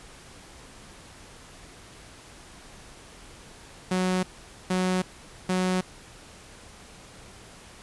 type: tone bursts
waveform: sawtooth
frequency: 184.3 Hz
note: F#3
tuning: 7 cents flat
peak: -19 dBFS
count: 3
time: 3.91-5.81 s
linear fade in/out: 5 ms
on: 320 ms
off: 470 ms
effects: pink hiss -48 dBFS RMS until 7.82 s + resampled to 24000 Hz